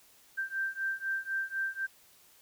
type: beating tone pair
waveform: sine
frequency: 1568 / 1572 Hz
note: G6 / G6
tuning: 0 / +4 cents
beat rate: 4 Hz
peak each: -35 / -34 dBFS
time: 0.37-1.87 s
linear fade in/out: 20 ms
effects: white hiss -61 dBFS RMS until 2.41 s